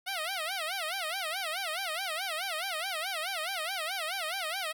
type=tone with vibrato; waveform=10% pulse; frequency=698 Hz; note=F5; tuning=1 cent flat; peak=-24 dBFS; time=0.06-4.73 s; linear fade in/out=20 ms; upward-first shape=sine; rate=4.7 Hz; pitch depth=220 cents each way; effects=none